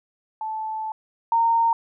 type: tone pair in turn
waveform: sine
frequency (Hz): 874 / 920.4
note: A5 / A#5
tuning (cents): -12 / -22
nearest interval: minor second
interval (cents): 90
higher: second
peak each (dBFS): -26 / -16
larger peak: second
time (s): 0.41-0.92 / 1.32-1.73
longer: first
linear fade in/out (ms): 2
effects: none